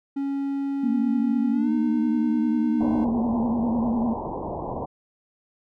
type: tone with pitch glide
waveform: triangle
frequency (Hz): 277.2 to 305.8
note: C#4 to D#4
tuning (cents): 0 to -30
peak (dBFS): -22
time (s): 0.16-3.05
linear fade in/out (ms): 10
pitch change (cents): +170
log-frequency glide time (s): 1.51-1.71
type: tone with vibrato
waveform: sine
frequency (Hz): 233.1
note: A#3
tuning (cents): 0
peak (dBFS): -21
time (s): 0.83-4.14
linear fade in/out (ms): 10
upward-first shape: triangle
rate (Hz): 10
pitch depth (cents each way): 98
type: low-pass noise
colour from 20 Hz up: white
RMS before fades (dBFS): -31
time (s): 2.8-4.86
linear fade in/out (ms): 10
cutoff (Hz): 1000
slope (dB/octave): 96
effects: none